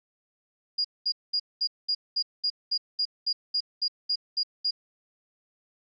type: tone bursts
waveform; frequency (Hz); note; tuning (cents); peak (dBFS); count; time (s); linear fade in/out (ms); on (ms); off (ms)
sine; 4851; D#8; -45; -23; 15; 0.78-4.71; 10; 66; 210
effects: none